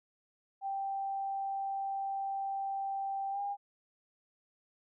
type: tone with pitch glide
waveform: sine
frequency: 784 to 805.6 Hz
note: G5 to G5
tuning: 0 to +47 cents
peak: -33 dBFS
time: 0.61-3.57 s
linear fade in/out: 50 ms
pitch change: +47 cents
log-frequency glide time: 3.31-3.4 s
effects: none